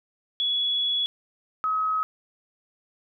sine tone pair in turn, 3382 / 1274.9 Hz, G#7 / D#6, +31 / +42 cents, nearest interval octave + perfect fourth, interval 1689 cents, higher first, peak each -22 dBFS, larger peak neither, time 0.4-1.06 / 1.64-2.03 s, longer first, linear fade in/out 0 ms, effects none

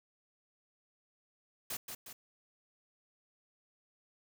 white noise with echo, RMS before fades -39 dBFS, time 1.7-1.77 s, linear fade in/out 5 ms, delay 180 ms, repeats 2, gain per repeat -5 dB, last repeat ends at 2.13 s, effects none

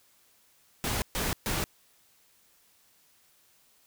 pink noise bursts, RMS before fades -30 dBFS, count 3, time 0.84-1.64 s, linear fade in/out 0 ms, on 180 ms, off 130 ms, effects white hiss -64 dBFS RMS until 3.86 s

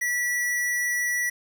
square tone, 1949 Hz, B6, 23 cents flat, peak -24 dBFS, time 0.01-1.3 s, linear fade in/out 10 ms, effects 9-bit

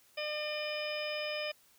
harmonic tone with a mistuned harmonic, 603 Hz, D5, 46 cents sharp, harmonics 1 / 2 / 3 / 4 / 5 / 6 / 8, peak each -37 / -48 / -46 / -40 / -43 / -50 / -44 dBFS, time 0.17-1.52 s, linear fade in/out 10 ms, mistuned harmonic 8, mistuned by +79 cents, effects white hiss -65 dBFS RMS until 1.78 s

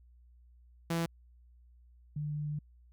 sawtooth / sine tone pair in turn, 167 / 148.92 Hz, E3 / D3, +23 / +24 cents, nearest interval major second, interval 199 cents, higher first, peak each -26 / -33 dBFS, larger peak first, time 0.9-1.06 / 2.16-2.59 s, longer second, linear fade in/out 5 ms, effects added 60 Hz sine -57 dBFS peak until 2.92 s

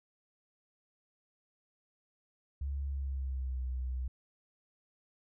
sine tone with pitch glide, 69.6 to 63.46 Hz, C#2 to B1, +8 to +48 cents, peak -33 dBFS, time 2.61-4.08 s, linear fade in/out 5 ms, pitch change -160 cents, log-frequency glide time 2.87-3.61 s, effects none

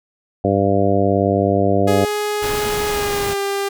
harmonic tone, 98.9 Hz, G2, 16 cents sharp, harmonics 1 / 2 / 3 / 4 / 5 / 6 / 7, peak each -21 / -21 / -21 / -21 / -21 / -21 / -21 dBFS, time 0.44-2.05 s, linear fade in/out 5 ms
sawtooth tone with pitch glide, 417.8 to 398 Hz, G#4 to G4, +10 to +26 cents, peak -15 dBFS, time 1.87-3.69 s, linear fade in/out 10 ms, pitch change -84 cents, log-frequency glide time 2.85-3.38 s
pink noise, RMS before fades -26 dBFS, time 2.42-3.34 s, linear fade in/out 10 ms
effects none

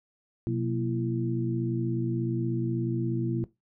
sine tone cluster, 125.1 / 181.7 / 233.8 / 335.5 Hz, B2 / F#3 / A#3 / E4, +23 / -31 / +5 / +31 cents, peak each -29 / -35 / -33 / -31 dBFS, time 0.47-3.44 s, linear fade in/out 0 ms, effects noise-tail reverb RT60 0.2 s tail -18 dB re dry

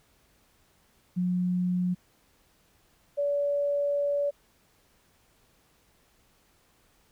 sine tone pair in turn, 180 / 572.9 Hz, F#3 / D5, -47 / -43 cents, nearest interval octave + minor sixth, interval 2004 cents, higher second, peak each -24 dBFS, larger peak neither, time 1.16-1.95 / 3.17-4.31 s, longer second, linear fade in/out 20 ms, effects pink hiss -65 dBFS RMS until 7.11 s

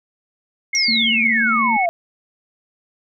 sine tone with pitch glide, 2154 to 2201 Hz, C7 to C#7, +50 to -13 cents, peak -19 dBFS, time 0.73-1.86 s, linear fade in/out 5 ms, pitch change +37 cents, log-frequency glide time 0.9-1.41 s
sine exponential sweep, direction down, 5820 to 659.3 Hz, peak -16 dBFS, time 0.75-1.89 s, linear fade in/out 0 ms
sine tone with vibrato, 226.9 Hz, A#3, 47 cents flat, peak -22 dBFS, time 0.88-1.77 s, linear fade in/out 5 ms, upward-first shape square, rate 17 Hz, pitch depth 33 cents each way
effects none

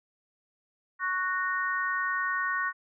sine chord, F# major, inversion second, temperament just, 1110 / 1480 / 1850 Hz, C#6 / F#6 / A#6, +2 / 0 / -14 cents, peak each -31 dBFS, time 0.99-2.73 s, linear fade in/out 50 ms, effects none

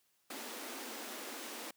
pink high-pass noise, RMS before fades -45 dBFS, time 0.3-1.71 s, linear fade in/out 5 ms, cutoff 220 Hz, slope 96 dB/octave, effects white hiss -75 dBFS RMS until 1.76 s + high-pass 80 Hz 12 dB/octave

